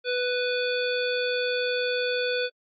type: harmonic tone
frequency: 495.3 Hz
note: B4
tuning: 5 cents sharp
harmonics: 1 / 3 / 5 / 7 / 9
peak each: -26 / -31 / -33 / -34 / -36 dBFS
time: 0.04-2.5 s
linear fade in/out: 50 ms
effects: AAC 48 kbps